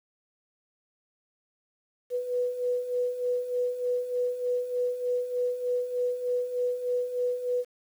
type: beating tone pair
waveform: sine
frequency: 491.3 / 494.6 Hz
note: B4 / B4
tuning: -9 / +3 cents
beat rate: 3.3 Hz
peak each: -33 / -27 dBFS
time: 2.1-7.65 s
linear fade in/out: 50 ms
effects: 9-bit